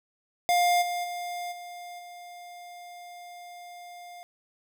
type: tone with level steps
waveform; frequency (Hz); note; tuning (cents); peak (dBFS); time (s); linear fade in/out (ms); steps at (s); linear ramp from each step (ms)
square; 705; F5; +16; -21 / -29 / -33 / -40 / -43; 0.49-4.23; 0; 0.81 / 1.03 / 1.51 / 1.98; 20
effects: none